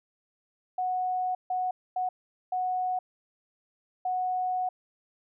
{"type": "tone bursts at uneven times", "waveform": "sine", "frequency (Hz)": 736, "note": "F#5", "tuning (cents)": -9, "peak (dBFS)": -26, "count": 5, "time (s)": [[0.78, 1.35], [1.5, 1.71], [1.96, 2.09], [2.52, 2.99], [4.05, 4.69]], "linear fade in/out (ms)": 5, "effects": []}